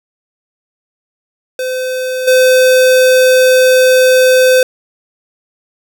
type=tone with level steps; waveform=square; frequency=512 Hz; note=C5; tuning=38 cents flat; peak=-16 / -6 dBFS; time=1.59-4.63 s; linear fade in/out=2 ms; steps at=2.27 s; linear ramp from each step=10 ms; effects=none